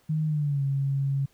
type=tone with pitch glide; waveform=sine; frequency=155.56 to 137.79 Hz; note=D#3 to C#3; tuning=0 to -10 cents; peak=-23 dBFS; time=0.09-1.26 s; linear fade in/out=10 ms; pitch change=-210 cents; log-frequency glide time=0.26-0.63 s; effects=pink hiss -64 dBFS RMS until 1.33 s